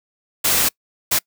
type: noise bursts at uneven times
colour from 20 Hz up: white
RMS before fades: -17 dBFS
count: 2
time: 0.44-0.69 / 1.11-1.19 s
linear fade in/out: 10 ms
effects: noise-tail reverb RT60 0.1 s tail -26 dB re dry